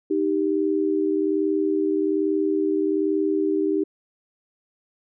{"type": "tone pair together", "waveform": "sine", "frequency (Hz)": [310.8, 392], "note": ["D#4", "G4"], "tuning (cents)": [-2, 0], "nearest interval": "major third", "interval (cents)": 402, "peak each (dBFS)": -22, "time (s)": [0.1, 3.84], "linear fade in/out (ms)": 10, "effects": []}